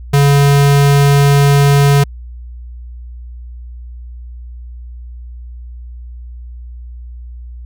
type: tone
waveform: square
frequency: 141.6 Hz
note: C#3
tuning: 37 cents sharp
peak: -7 dBFS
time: 0.13-2.04 s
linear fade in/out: 10 ms
effects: added 60 Hz sine -27 dBFS peak until 7.65 s